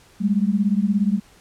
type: beating tone pair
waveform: sine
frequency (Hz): 196 / 213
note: G3 / G#3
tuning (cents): 0 / +44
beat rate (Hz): 17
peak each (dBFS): -19 / -20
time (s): 0.2-1.2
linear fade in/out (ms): 20
effects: pink hiss -52 dBFS RMS until 1.4 s + low-pass 11000 Hz 12 dB/octave